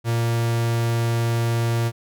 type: tone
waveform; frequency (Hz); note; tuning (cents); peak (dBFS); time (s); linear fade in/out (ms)
45% pulse; 116.54; A#2; 0; -19; 0.04-1.92; 50
effects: none